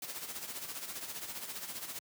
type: noise with tremolo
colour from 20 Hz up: white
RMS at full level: -40 dBFS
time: 0.02-1.99 s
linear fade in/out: 2 ms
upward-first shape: sine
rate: 15 Hz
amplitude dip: 60%
effects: high-pass 100 Hz 12 dB/octave